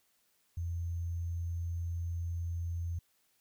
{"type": "tone with sample-and-hold", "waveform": "sine", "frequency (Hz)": 85.1, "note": "F2", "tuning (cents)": -44, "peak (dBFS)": -33, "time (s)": [0.57, 2.99], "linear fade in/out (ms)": 5, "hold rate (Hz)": 6300, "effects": ["white hiss -73 dBFS RMS until 3.4 s"]}